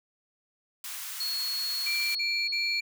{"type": "high-pass noise", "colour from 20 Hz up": "white", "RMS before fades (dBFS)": -38, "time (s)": [0.84, 2.15], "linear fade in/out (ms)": 2, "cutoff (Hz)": 1000, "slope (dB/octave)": 24}
{"type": "tone", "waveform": "sine", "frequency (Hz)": 4337, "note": "C#8", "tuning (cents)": -39, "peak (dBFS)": -29, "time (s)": [1.2, 2.8], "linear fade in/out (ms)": 5}
{"type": "tone bursts", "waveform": "triangle", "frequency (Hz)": 2349, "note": "D7", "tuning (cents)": 0, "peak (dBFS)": -27, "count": 3, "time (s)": [1.86, 2.81], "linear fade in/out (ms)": 10, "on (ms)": 290, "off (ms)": 40}
{"effects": []}